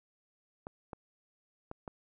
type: clicks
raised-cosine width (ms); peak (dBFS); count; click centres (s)
1; -27; 4; 0.669 / 0.932 / 1.714 / 1.878
effects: none